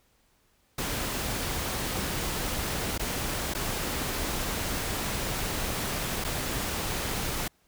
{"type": "noise with dropouts", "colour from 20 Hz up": "pink", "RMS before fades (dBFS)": -31, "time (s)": [0.78, 7.48], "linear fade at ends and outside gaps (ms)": 5, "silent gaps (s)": [[2.979, 2.994], [3.538, 3.548], [6.241, 6.246]], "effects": ["pink hiss -67 dBFS RMS until 7.67 s"]}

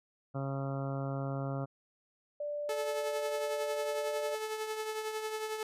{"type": "harmonic tone", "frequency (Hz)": 136.9, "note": "C#3", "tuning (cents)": -21, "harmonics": [1, 2, 3, 4, 5, 6, 7, 8, 9, 10], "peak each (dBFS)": [-35, -41, -46, -42, -44, -52, -53, -53, -49, -51], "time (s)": [0.34, 1.66], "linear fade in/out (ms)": 20}
{"type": "tone with pitch glide", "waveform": "sine", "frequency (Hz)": [587.3, 591], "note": ["D5", "D5"], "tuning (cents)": [0, 11], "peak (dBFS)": -34, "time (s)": [2.4, 4.35], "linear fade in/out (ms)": 5, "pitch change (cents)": 11, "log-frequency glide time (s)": [4.02, 4.08]}
{"type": "tone with tremolo", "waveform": "sawtooth", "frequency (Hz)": 434.1, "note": "A4", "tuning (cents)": -23, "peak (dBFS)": -29, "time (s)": [2.69, 5.63], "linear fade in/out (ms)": 2, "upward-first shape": "triangle", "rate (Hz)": 11, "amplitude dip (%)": 55}
{"effects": ["resampled to 32000 Hz"]}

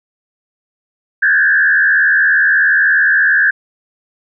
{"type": "tone with frequency modulation", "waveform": "sine", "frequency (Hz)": 1634, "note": "G#6", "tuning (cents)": -29, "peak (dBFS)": -8, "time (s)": [1.22, 3.51], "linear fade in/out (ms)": 10, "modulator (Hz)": 76.9, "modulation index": 1.4, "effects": []}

